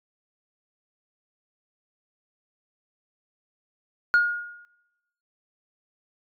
sine tone with exponential decay, 1431 Hz, F6, 42 cents sharp, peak -11 dBFS, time 4.14-4.65 s, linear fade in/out 0 ms, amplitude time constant 110 ms, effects noise-tail reverb RT60 1.0 s tail -22 dB re dry + tanh soft clip ceiling -13 dBFS

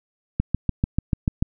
click train, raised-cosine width 5 ms, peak -7 dBFS, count 8, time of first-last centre 0.4-1.425 s, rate 6.83 Hz, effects none

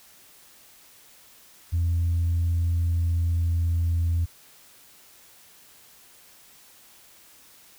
sine tone with pitch glide, 84.9 to 84.31 Hz, F2 to E2, -48 to +40 cents, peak -19 dBFS, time 1.72-4.26 s, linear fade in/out 20 ms, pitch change -12 cents, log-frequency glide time 2.87-3.6 s, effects tanh soft clip ceiling -18 dBFS + white hiss -53 dBFS RMS until 7.78 s

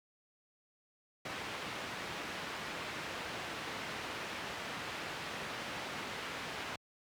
white low-pass noise, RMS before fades -42 dBFS, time 1.25-6.76 s, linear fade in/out 5 ms, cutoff 2500 Hz, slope 12 dB/octave, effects high-pass 80 Hz 12 dB/octave

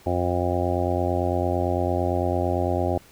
harmonic tone, 88.9 Hz, F2, 31 cents sharp, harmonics 1 / 2 / 3 / 4 / 5 / 6 / 7 / 8 / 9, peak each -26 / -35 / -30 / -28 / -37 / -30 / -29 / -31 / -31 dBFS, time 0.06-2.98 s, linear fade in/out 5 ms, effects pink hiss -52 dBFS RMS until 3.11 s

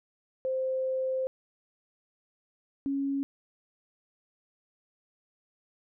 sine tone pair in turn, 522 / 276.5 Hz, C5 / C#4, -4 / -4 cents, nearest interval major seventh, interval 1100 cents, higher first, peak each -27 dBFS, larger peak neither, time 0.45-1.27 / 2.86-3.23 s, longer first, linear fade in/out 0 ms, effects none

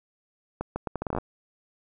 accelerating click train, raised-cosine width 1 ms, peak -15 dBFS, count 12, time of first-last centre 0.61-1.185 s, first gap 150 ms, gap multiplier 0.75, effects none

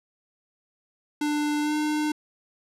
square tone with pitch glide, 297 to 302.4 Hz, D4 to D#4, +20 to -49 cents, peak -24 dBFS, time 1.21-2.12 s, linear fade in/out 5 ms, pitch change +31 cents, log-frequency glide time 1.61-1.74 s, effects low-pass 11000 Hz 12 dB/octave

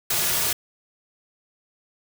white noise with comb filter, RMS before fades -23 dBFS, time 0.1-0.53 s, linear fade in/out 5 ms, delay 3.8 ms, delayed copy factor -0.5, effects none

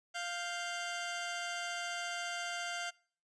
15% pulse tone pair together, 698.5 / 1568 Hz, F5 / G6, 0 / 0 cents, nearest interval octave + major second, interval 1400 cents, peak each -32 / -36 dBFS, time 0.14-2.91 s, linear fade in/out 20 ms, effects noise-tail reverb RT60 0.5 s tail -25 dB re dry + resampled to 22050 Hz

